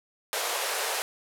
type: band-pass noise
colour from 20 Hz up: pink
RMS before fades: -30 dBFS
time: 0.33-1.02 s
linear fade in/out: 0 ms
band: 430 to 14000 Hz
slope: 48 dB/octave
effects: none